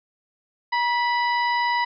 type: harmonic tone with a mistuned harmonic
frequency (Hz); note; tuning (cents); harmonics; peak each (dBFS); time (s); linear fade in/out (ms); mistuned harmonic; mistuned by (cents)
987.8; B5; 0; 1 / 2 / 3 / 4 / 5; -21 / -25 / -36 / -36 / -36; 0.72-1.85; 10; 1; -56
effects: none